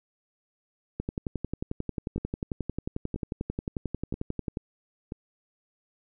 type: two click trains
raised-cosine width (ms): 3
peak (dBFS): -17 / -21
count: 41 / 4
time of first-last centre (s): 1-4.571 / 2.18-5.121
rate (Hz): 11.2 / 1.02
effects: none